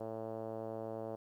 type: tone with low-pass filter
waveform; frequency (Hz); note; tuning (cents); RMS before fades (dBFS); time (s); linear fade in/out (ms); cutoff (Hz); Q
5% pulse; 111.4; A2; +22; -42; 0-1.16; 10; 580; 2.3
effects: 12-bit